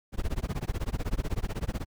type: noise with tremolo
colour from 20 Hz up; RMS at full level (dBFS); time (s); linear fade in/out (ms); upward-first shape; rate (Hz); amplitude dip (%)
brown; -27; 0.12-1.86; 50; sine; 16; 100
effects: none